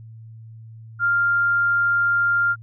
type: tone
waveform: sine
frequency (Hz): 1397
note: F6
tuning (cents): 0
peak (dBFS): -16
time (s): 0.99-2.56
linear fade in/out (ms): 50
effects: added 112 Hz sine -38 dBFS peak until 2.62 s